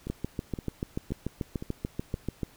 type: two click trains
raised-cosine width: 3 ms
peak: -17 / -23 dBFS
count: 17 / 5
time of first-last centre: 0.1-2.432 / 0.07-2.143 s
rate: 6.86 / 1.93 Hz
effects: pink hiss -57 dBFS RMS until 2.56 s